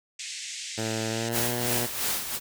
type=band-pass noise; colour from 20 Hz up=white; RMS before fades=-37 dBFS; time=0.19-1.29 s; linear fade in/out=5 ms; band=1900 to 8100 Hz; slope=48 dB/octave
type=tone with pitch glide; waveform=10% pulse; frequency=111.4 to 120.78 Hz; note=A2 to B2; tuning=+22 to -38 cents; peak=-20 dBFS; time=0.77-1.87 s; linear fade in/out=20 ms; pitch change=+140 cents; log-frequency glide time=1.09-1.49 s
type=noise with tremolo; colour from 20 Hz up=white; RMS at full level=-27 dBFS; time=1.31-2.4 s; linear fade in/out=50 ms; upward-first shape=sine; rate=2.9 Hz; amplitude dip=60%
effects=none